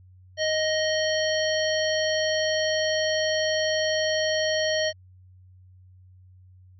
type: harmonic tone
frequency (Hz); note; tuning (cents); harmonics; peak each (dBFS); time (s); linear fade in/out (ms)
624; D#5; +5; 1 / 3 / 5 / 7 / 9; -24 / -29 / -31 / -32 / -34; 0.37-4.93; 50
effects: added 92 Hz sine -49 dBFS peak until 6.79 s